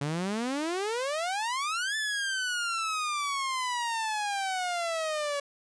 sawtooth exponential two-way sweep, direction up then down, 138.59 to 1760 to 564 Hz, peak -25 dBFS, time 0.01-5.4 s, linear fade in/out 5 ms, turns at 1.96 s, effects resampled to 22050 Hz

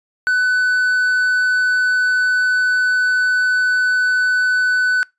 triangle tone, 1499 Hz, F#6, 22 cents sharp, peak -11 dBFS, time 0.27-5.03 s, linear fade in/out 0 ms, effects noise-tail reverb RT60 0.2 s tail -25 dB re dry + resampled to 22050 Hz

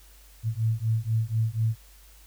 sine beating tone pair, 110 / 114.1 Hz, A2 / A#2, 0 / -37 cents, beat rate 4.1 Hz, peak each -26 dBFS, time 0.43-1.76 s, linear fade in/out 50 ms, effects added 50 Hz sine -51 dBFS peak until 2.26 s + white hiss -56 dBFS RMS until 2.26 s

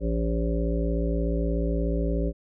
harmonic tone, 56.7 Hz, A#1, 47 cents flat, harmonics 1 / 3 / 5 / 7 / 9 / 10, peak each -25 / -30 / -32 / -33 / -35 / -35 dBFS, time 0-2.33 s, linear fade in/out 50 ms, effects none

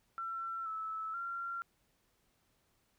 sine tone with pitch steps, 1348 / 1307 / 1376 Hz, E6 / E6 / F6, +38 / -15 / -26 cents, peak -37 dBFS, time 0.18-1.62 s, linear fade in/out 0 ms, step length 480 ms, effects pink hiss -75 dBFS RMS until 2.98 s

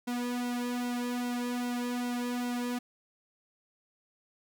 sawtooth tone with flanger, 244.2 Hz, B3, 19 cents flat, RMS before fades -33 dBFS, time 0.07-2.79 s, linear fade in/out 10 ms, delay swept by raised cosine 1.7 to 2.7 ms, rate 2.5 Hz, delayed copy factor -0.9, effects none

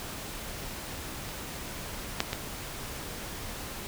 clicks, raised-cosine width 0.2 ms, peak -24 / -7 / -13 dBFS, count 3, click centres 1.29 / 2.204 / 2.331 s, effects pink hiss -39 dBFS RMS until 3.87 s

